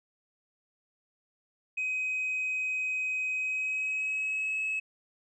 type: tone with pitch glide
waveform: sine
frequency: 2522 to 2578 Hz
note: D#7 to E7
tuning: +23 to -39 cents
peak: -27 dBFS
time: 1.77-4.8 s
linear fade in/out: 10 ms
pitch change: +38 cents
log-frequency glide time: 3.32-4.6 s
effects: tanh soft clip ceiling -26 dBFS